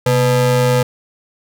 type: ring-modulated tone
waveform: square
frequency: 185 Hz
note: F#3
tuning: in tune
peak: -9 dBFS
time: 0.06-0.83 s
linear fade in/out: 5 ms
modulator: 315 Hz
effects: none